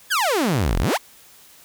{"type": "exponential two-way sweep", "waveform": "sawtooth", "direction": "down then up", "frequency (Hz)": [1760, 35.63, 1207], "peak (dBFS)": -14, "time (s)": [0.1, 0.98], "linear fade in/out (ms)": 20, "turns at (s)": 0.79, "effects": ["white hiss -49 dBFS RMS until 1.64 s"]}